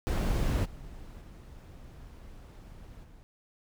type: noise with level steps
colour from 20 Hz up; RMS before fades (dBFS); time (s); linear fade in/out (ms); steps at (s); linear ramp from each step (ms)
brown; -27 / -46 / -48 / -53; 0.07-3.23; 0; 0.64 / 1.2 / 3.03; 20
effects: none